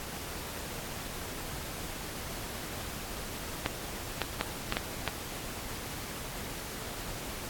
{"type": "clicks", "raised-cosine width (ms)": 0.3, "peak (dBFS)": -12, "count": 6, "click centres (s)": [3.661, 4.217, 4.411, 4.724, 4.769, 5.077], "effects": ["pink hiss -40 dBFS RMS until 7.49 s", "AAC 64 kbps"]}